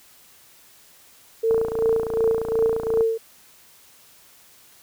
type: tone with tremolo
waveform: sine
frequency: 450.6 Hz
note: A4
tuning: 41 cents sharp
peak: -15 dBFS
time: 1.43-3.18 s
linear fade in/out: 10 ms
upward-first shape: triangle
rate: 2.7 Hz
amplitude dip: 80%
type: click train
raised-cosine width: 1 ms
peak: -16 dBFS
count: 44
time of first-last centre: 1.51-3.008 s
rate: 28.7 Hz
effects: white hiss -52 dBFS RMS until 4.82 s